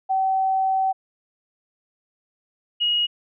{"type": "tone pair in turn", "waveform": "sine", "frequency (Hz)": [765, 2888], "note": ["G5", "F#7"], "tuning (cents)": [-42, -43], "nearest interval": "octave + major seventh", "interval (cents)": 2299, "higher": "second", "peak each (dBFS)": -18, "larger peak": "neither", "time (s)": [[0.09, 0.93], [2.8, 3.07]], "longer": "first", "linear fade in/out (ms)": 20, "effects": []}